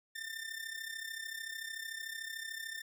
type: tone with amplitude modulation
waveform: sawtooth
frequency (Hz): 1796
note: A6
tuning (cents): +35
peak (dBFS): -34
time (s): 0.15-2.82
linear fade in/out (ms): 10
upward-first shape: sine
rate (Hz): 33.5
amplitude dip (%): 70
effects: none